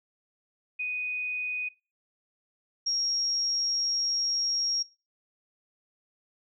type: tone pair in turn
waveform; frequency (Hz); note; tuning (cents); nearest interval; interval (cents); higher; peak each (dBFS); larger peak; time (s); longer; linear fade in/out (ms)
sine; 2489 / 5588; D#7 / F8; 0 / 0; octave + major second; 1400; second; -29 / -25; second; 0.79-1.69 / 2.86-4.83; second; 10
effects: noise-tail reverb RT60 0.3 s tail -21 dB re dry